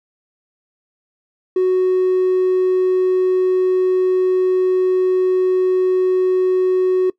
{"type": "tone", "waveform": "triangle", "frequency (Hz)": 370, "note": "F#4", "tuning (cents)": 0, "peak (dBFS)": -9, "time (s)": [1.56, 7.1], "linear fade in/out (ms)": 5, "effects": ["noise-tail reverb RT60 0.1 s tail -23 dB re dry", "tanh soft clip ceiling -9 dBFS"]}